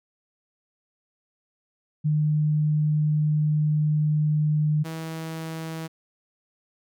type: tone pair in turn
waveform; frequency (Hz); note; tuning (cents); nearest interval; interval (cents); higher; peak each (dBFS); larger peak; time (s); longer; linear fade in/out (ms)
sine / sawtooth; 151.7 / 161.51; D#3 / E3; -44 / -35; minor second; 109; second; -19 / -27; first; 2.04-4.84 / 4.84-5.88; first; 20
effects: none